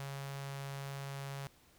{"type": "tone with notch filter", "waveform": "sawtooth", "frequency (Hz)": 138.59, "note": "C#3", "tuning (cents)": 0, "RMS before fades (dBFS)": -43, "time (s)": [0, 1.47], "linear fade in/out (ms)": 0, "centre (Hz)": 290, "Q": 0.81, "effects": ["pink hiss -65 dBFS RMS until 1.78 s"]}